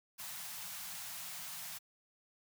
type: band-stop noise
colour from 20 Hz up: white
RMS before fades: -45 dBFS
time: 0.18-1.79 s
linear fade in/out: 20 ms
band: 210 to 640 Hz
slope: 48 dB/octave
effects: high-pass 100 Hz 12 dB/octave